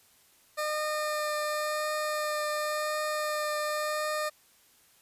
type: tone with vibrato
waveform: 20% pulse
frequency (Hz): 606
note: D#5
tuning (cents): -46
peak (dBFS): -24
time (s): 0.57-4.3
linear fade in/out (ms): 20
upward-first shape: triangle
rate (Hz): 0.92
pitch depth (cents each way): 13
effects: white hiss -62 dBFS RMS until 5.01 s + resampled to 32000 Hz